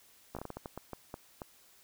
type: slowing click train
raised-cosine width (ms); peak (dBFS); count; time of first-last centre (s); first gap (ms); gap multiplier
1; -26; 12; 0.35-1.418; 16; 1.33
effects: white hiss -62 dBFS RMS until 1.83 s